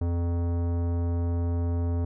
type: tone with tanh clipping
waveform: sine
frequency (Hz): 85.8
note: F2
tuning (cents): -30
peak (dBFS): -26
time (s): 0.01-2.05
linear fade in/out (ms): 5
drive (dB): 17
effects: none